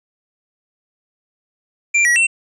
square tone with pitch steps, 2366 / 1921 / 2702 Hz, D7 / B6 / E7, +12 / -48 / +42 cents, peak -12 dBFS, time 1.94-2.27 s, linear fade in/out 10 ms, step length 110 ms, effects resampled to 22050 Hz

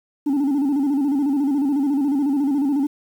sine tone with vibrato, 280.8 Hz, C#4, 22 cents sharp, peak -14 dBFS, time 0.26-2.87 s, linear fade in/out 10 ms, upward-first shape square, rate 14 Hz, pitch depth 80 cents each way, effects tanh soft clip ceiling -16 dBFS + 8-bit

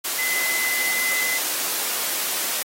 sine tone in noise, 2031 Hz, B6, 48 cents sharp, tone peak -23 dBFS, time 0.18-1.38 s, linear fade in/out 10 ms, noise white, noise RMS -25 dBFS, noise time 0.04-2.63 s, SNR -1 dB, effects high-pass 300 Hz 12 dB/octave + AAC 48 kbps

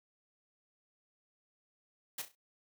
white noise with echo, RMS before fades -39 dBFS, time 2.18-2.22 s, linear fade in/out 5 ms, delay 33 ms, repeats 4, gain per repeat -9 dB, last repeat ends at 2.352 s, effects noise-tail reverb RT60 0.1 s tail -24 dB re dry + high-pass 100 Hz 12 dB/octave

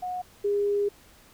sine tone pair in turn, 728 / 407.2 Hz, F#5 / G#4, -28 / -34 cents, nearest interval minor seventh, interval 1006 cents, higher first, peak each -29 / -22 dBFS, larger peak second, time 0.02-0.22 / 0.44-0.89 s, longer second, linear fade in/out 10 ms, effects pink hiss -55 dBFS RMS until 1.33 s

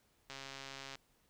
click train, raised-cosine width 0.2 ms, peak -29 dBFS, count 90, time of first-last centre 0.3-0.954 s, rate 136 Hz, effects pink hiss -73 dBFS RMS until 1.29 s

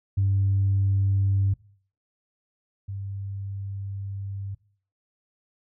sine tone pair in turn, 98 / 98.62 Hz, G2 / G2, 0 / +11 cents, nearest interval unison, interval 11 cents, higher second, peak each -18 / -30 dBFS, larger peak first, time 0.17-1.54 / 2.88-4.55 s, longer second, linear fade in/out 10 ms, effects noise-tail reverb RT60 0.5 s tail -21 dB re dry + tanh soft clip ceiling -15 dBFS

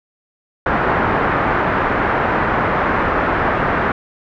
white low-pass noise, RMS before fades -17 dBFS, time 0.66-3.92 s, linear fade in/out 2 ms, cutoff 1600 Hz, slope 24 dB/octave, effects none

